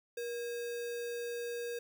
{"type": "tone with sample-and-hold", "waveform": "sine", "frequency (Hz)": 475.2, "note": "A#4", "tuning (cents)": 33, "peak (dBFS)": -36, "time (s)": [0.17, 1.79], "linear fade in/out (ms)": 5, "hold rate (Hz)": 2100, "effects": []}